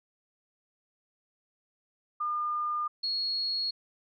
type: tone pair in turn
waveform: sine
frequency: 1209 / 4319 Hz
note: D6 / C#8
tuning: +50 / -46 cents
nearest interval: octave + minor seventh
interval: 2204 cents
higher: second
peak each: -28 dBFS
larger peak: neither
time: 2.2-2.88 / 3.03-3.71 s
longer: neither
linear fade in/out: 10 ms
effects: none